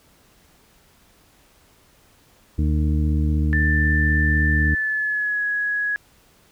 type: harmonic tone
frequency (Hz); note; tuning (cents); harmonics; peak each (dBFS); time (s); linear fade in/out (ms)
76.1; D#2; -38; 1 / 2 / 3 / 4 / 6; -18 / -25 / -28 / -28 / -41; 2.58-4.75; 10
type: tone with pitch glide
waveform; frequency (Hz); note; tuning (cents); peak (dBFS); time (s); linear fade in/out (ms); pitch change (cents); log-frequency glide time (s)
sine; 1772 to 1672.5; A6 to G#6; +12 to +12; -20; 3.53-5.96; 0; -100; 4.56-5.44
effects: pink hiss -56 dBFS RMS until 6.51 s